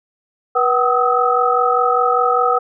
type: tone cluster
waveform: sine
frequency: 487.1 / 754 / 1251 / 1296 Hz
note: B4 / F#5 / D#6 / E6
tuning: -24 / +32 / +9 / -30 cents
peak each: -18 dBFS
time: 0.55-2.59 s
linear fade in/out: 10 ms
effects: none